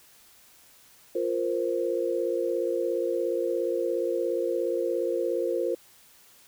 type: chord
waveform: sine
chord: F suspended fourth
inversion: none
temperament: equal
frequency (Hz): 349.2 / 466.2 / 523.3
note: F4 / Bb4 / C5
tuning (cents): 0 / 0 / 0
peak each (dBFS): -29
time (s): 1.15-5.75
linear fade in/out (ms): 5
effects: white hiss -56 dBFS RMS until 6.47 s